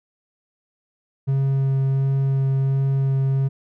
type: tone with vibrato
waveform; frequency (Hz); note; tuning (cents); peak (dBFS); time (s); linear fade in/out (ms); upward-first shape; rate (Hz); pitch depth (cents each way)
triangle; 135.5; C#3; -39; -15; 1.27-3.49; 20; sine; 1.4; 9
effects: none